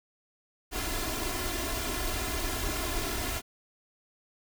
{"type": "noise with comb filter", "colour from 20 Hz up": "pink", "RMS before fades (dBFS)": -32, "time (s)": [0.71, 3.42], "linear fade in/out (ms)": 50, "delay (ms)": 2.9, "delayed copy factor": 0.8, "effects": []}